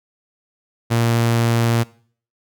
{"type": "tone", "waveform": "sawtooth", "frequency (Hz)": 116.54, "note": "A#2", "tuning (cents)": 0, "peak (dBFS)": -11, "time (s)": [0.9, 1.84], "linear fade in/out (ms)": 20, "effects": ["noise-tail reverb RT60 0.5 s tail -21 dB re dry"]}